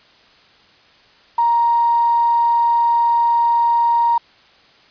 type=tone with quantisation; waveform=sine; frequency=938 Hz; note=A#5; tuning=11 cents sharp; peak=-12 dBFS; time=1.38-4.18 s; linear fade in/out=5 ms; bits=6; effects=white hiss -50 dBFS RMS until 4.9 s + resampled to 11025 Hz